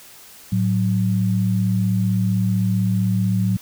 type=tone pair together; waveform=sine; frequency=110 / 185.69 Hz; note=A2 / F#3; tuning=0 / +6 cents; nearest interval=major sixth; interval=906 cents; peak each=-19 dBFS; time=0.52-3.57 s; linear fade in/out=5 ms; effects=white hiss -44 dBFS RMS until 3.61 s